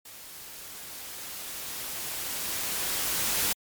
white noise with level ramp, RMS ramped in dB -46 to -26 dBFS, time 0.05-3.53 s, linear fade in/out 5 ms, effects MP3 96 kbps

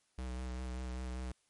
square tone with vibrato, 63 Hz, B1, 35 cents sharp, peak -39 dBFS, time 0.18-1.32 s, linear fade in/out 5 ms, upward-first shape sine, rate 5.1 Hz, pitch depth 24 cents each way, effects white hiss -75 dBFS RMS until 1.49 s + MP3 48 kbps

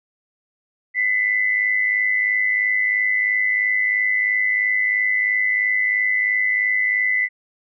sine tone pair together, 2000 / 2103 Hz, B6 / C7, +21 / +8 cents, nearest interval minor second, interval 87 cents, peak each -17 / -25 dBFS, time 0.94-7.29 s, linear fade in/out 50 ms, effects none

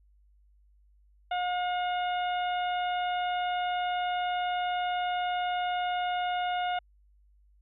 harmonic tone, 718 Hz, F5, 48 cents sharp, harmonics 1 / 2 / 3 / 4 / 5, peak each -28 / -37 / -42 / -41 / -44 dBFS, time 1.31-6.79 s, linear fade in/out 5 ms, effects added 50 Hz sine -59 dBFS peak until 7.61 s

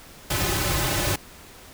pink noise with comb filter, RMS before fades -24 dBFS, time 0.3-1.16 s, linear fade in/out 5 ms, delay 4.3 ms, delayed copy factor -1, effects pink hiss -46 dBFS RMS until 1.73 s

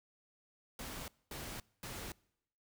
pink noise bursts, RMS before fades -45 dBFS, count 3, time 0.79-2.12 s, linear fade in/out 2 ms, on 290 ms, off 230 ms, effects noise-tail reverb RT60 0.8 s tail -25 dB re dry

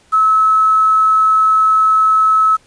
sine tone with quantisation, 1295 Hz, E6, 31 cents flat, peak -8 dBFS, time 0.12-2.57 s, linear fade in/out 20 ms, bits 6, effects pink hiss -51 dBFS RMS until 2.66 s + resampled to 22050 Hz

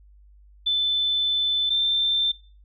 sine tone pair in turn, 3520 / 3565 Hz, A7 / A7, 0 / +22 cents, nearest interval unison, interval 22 cents, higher second, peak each -19 dBFS, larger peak neither, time 0.66-1.7 / 1.7-2.32 s, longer first, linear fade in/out 10 ms, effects noise-tail reverb RT60 0.4 s tail -21 dB re dry + added 50 Hz sine -49 dBFS peak until 2.64 s

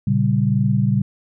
sine chord, G diminished, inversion first, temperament equal, 116.54 / 138.59 / 196 Hz, Bb2 / Db3 / G3, 0 / 0 / 0 cents, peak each -19 dBFS, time 0.07-1.02 s, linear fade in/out 5 ms, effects none

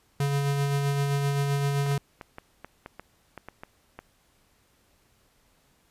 square tone with tremolo, 141 Hz, C#3, 30 cents sharp, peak -23 dBFS, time 0.2-1.98 s, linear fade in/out 2 ms, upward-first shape sine, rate 7.7 Hz, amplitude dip 30%
clicks, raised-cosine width 0.5 ms, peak -24 dBFS, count 11, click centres 1.864 / 1.915 / 2.212 / 2.384 / 2.646 / 2.861 / 2.996 / 3.377 / 3.486 / 3.635 / 3.99 s
effects pink hiss -65 dBFS RMS until 5.9 s + resampled to 32000 Hz

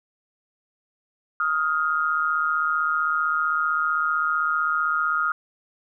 sine tone pair together, 1253.4 / 1409 Hz, D#6 / F6, +12 / +15 cents, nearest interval major second, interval 203 cents, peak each -23 dBFS, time 1.4-5.32 s, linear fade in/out 2 ms, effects none

